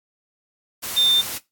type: tone in noise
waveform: sine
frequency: 3599 Hz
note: A7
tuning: 38 cents sharp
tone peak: -14 dBFS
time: 0.96-1.22 s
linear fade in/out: 20 ms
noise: white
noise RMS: -29 dBFS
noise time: 0.82-1.39 s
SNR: +12 dB
effects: noise-tail reverb RT60 0.2 s tail -19 dB re dry + AAC 64 kbps